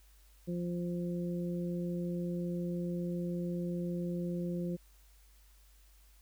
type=harmonic tone; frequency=174.61 Hz; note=F3; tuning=in tune; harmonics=1 / 2 / 3; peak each=-34 / -40 / -44 dBFS; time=0.47-4.77 s; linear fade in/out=20 ms; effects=added 50 Hz sine -59 dBFS peak until 6.21 s + white hiss -67 dBFS RMS until 6.21 s